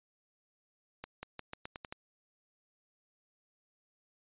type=accelerating click train; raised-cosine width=0.3 ms; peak=-25 dBFS; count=8; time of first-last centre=1.04-1.925 s; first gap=190 ms; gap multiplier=0.86; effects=resampled to 8000 Hz